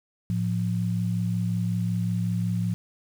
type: tone pair together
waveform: sine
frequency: 111.2 / 176.62 Hz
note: A2 / F3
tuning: +19 / +20 cents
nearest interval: minor sixth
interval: 801 cents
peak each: -26 dBFS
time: 0.3-2.74 s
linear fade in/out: 0 ms
effects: 8-bit